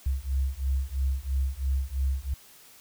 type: beating tone pair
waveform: sine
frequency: 65.6 / 68.6 Hz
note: C2 / C#2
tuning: +5 / -17 cents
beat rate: 3 Hz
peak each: -28 dBFS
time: 0.06-2.34 s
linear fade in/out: 5 ms
effects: white hiss -53 dBFS RMS until 2.8 s